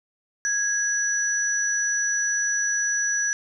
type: tone pair together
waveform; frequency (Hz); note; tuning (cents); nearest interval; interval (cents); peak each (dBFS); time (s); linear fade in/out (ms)
sine; 1656 / 5901; G#6 / F#8; -5 / -6; octave + minor seventh; 2199; -24; 0.45-3.33; 0
effects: none